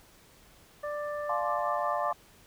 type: harmonic tone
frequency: 590 Hz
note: D5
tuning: 8 cents sharp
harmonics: 1 / 2 / 3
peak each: -33 / -39 / -43 dBFS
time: 0.83-2.12 s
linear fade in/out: 10 ms
type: chord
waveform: sine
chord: D minor seventh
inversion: first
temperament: equal with one note detuned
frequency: 698.5 / 861.4 / 1046.5 / 1174.7 Hz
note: F5 / A5 / C6 / D6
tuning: 0 / -37 / 0 / 0 cents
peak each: -33 / -35 / -34 / -35 dBFS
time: 1.29-2.13 s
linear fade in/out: 5 ms
effects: pink hiss -58 dBFS RMS until 2.46 s